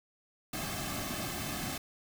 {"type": "noise with comb filter", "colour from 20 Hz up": "pink", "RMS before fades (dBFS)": -37, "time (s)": [0.53, 1.78], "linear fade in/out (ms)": 5, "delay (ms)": 2.1, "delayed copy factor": -0.7, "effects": []}